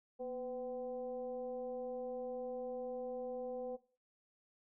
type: tone with frequency modulation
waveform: sine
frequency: 503 Hz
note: B4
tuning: 32 cents sharp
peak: -39 dBFS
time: 0.19-3.77 s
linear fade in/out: 20 ms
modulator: 262 Hz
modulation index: 0.6
effects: noise-tail reverb RT60 0.4 s tail -18 dB re dry